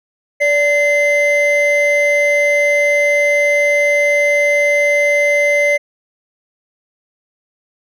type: tone pair together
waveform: triangle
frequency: 580.3 / 2068 Hz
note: D5 / C7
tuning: -21 / -21 cents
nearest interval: octave + minor seventh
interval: 2200 cents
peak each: -11 dBFS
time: 0.4-5.78 s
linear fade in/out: 20 ms
effects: tanh soft clip ceiling -2 dBFS